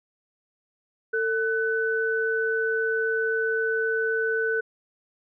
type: tone pair together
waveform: sine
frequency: 448.1 / 1500 Hz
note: A4 / F#6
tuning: +32 / +23 cents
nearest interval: octave + major sixth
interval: 2091 cents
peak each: -25 dBFS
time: 1.13-4.61 s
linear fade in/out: 10 ms
effects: none